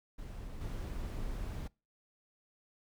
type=noise with level steps; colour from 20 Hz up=brown; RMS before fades=-44 / -39 dBFS; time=0.18-1.68 s; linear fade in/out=10 ms; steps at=0.61 s; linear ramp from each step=2 ms; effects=noise-tail reverb RT60 0.3 s tail -25 dB re dry